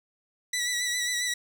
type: tone with vibrato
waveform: 15% pulse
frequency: 1956 Hz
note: B6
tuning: 17 cents flat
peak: -20 dBFS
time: 0.53-1.34 s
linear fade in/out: 5 ms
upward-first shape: sine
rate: 7.4 Hz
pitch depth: 35 cents each way
effects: none